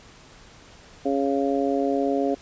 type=harmonic tone; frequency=138.59 Hz; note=C#3; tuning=in tune; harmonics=2 / 3 / 4 / 5; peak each=-24 / -26 / -27 / -28 dBFS; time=1.05-2.35 s; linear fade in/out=10 ms; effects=pink hiss -49 dBFS RMS until 2.41 s + resampled to 16000 Hz